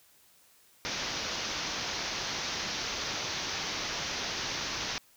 white low-pass noise, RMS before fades -35 dBFS, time 0.85-4.98 s, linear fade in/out 0 ms, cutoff 6300 Hz, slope 96 dB/octave, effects white hiss -62 dBFS RMS until 5.16 s

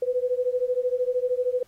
sine beating tone pair, 493.4 / 506.4 Hz, B4 / B4, -2 / +43 cents, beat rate 13 Hz, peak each -25 dBFS, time 0.02-1.63 s, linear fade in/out 5 ms, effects pink hiss -62 dBFS RMS until 1.67 s + AAC 48 kbps

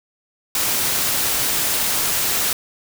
white noise, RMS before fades -20 dBFS, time 0.55-2.53 s, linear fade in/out 2 ms, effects none

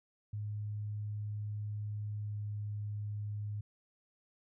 sine tone with pitch glide, 104.8 to 104.2 Hz, G#2 to G#2, +16 to +6 cents, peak -36 dBFS, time 0.33-3.61 s, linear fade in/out 5 ms, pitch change -10 cents, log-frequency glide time 2.18-2.38 s, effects none

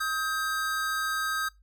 square tone pair together, 1268 / 1583.2 Hz, D#6 / G6, +32 / +17 cents, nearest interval major third, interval 385 cents, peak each -31 / -31 dBFS, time 0-1.49 s, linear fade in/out 10 ms, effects noise-tail reverb RT60 0.2 s tail -23 dB re dry + added 50 Hz sine -56 dBFS peak until 1.62 s

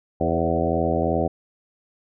harmonic tone with a mistuned harmonic, 82.8 Hz, E2, 8 cents sharp, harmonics 1 / 2 / 3 / 4 / 5 / 6 / 7 / 8 / 9, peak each -28 / -28 / -28 / -28 / -28 / -28 / -28 / -28 / -28 dBFS, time 0.2-1.28 s, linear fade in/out 10 ms, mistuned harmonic 6, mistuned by +33 cents, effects none

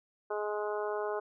harmonic tone, 209.5 Hz, G#3, 15 cents sharp, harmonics 2 / 3 / 4 / 5 / 6 / 7, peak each -34 / -38 / -40 / -42 / -44 / -45 dBFS, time 0.3-1.2 s, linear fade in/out 10 ms, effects none

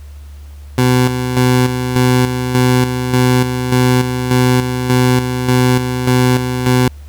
20% pulse tone with tremolo, 126 Hz, B2, 35 cents sharp, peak -4 dBFS, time 0.78-6.88 s, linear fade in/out 2 ms, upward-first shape square, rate 1.7 Hz, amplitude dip 55%, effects added 72 Hz sine -30 dBFS peak until 7.08 s + pink hiss -48 dBFS RMS until 7.08 s

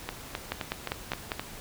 two click trains, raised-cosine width 0.3 ms, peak -15 / -13 dBFS, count 6 / 5, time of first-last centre 0.09-1.395 / 0.52-1.318 s, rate 3.83 / 5.01 Hz, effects pink hiss -44 dBFS RMS until 1.6 s

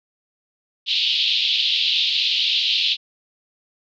white band-pass noise, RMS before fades -20 dBFS, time 0.86-2.97 s, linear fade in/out 50 ms, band 2800 to 4100 Hz, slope 48 dB/octave, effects none

